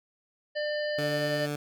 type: harmonic tone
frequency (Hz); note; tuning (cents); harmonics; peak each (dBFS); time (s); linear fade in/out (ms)
598; D5; +31; 1 / 3 / 5 / 7 / 8; -29 / -35 / -42 / -45 / -42; 0.55-1.47; 20
type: tone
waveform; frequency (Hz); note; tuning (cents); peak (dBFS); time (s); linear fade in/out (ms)
15% pulse; 146.83; D3; 0; -24; 0.98-1.56; 5
effects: none